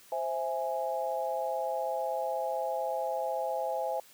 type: chord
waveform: sine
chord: C augmented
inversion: none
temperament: equal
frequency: 523.3 / 659.3 / 830.6 Hz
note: C5 / E5 / G#5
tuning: 0 / 0 / 0 cents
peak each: -34 dBFS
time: 0.12-4 s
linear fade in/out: 2 ms
effects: white hiss -57 dBFS RMS until 4.13 s + high-pass 80 Hz 12 dB/octave

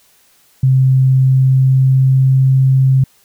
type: tone with pitch glide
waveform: sine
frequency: 131.4 to 132.62 Hz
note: C3 to C3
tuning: +8 to +24 cents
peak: -7 dBFS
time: 0.63-3.04 s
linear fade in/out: 5 ms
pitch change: +16 cents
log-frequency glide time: 1.07-2.51 s
effects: white hiss -52 dBFS RMS until 3.24 s

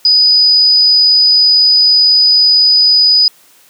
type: tone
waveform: sine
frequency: 4971 Hz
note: D#8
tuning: 2 cents flat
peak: -5 dBFS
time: 0.05-3.28 s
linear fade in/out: 2 ms
effects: white hiss -46 dBFS RMS until 3.69 s + high-pass 150 Hz 12 dB/octave

